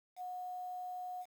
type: tone with quantisation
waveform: sine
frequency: 728 Hz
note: F#5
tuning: 28 cents flat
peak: -40 dBFS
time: 0.16-1.26 s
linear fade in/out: 50 ms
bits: 10
effects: none